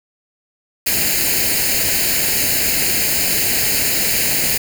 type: noise with comb filter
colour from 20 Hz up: white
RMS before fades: -17 dBFS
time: 0.86-4.58 s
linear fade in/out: 10 ms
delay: 0.43 ms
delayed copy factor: +0.75
effects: none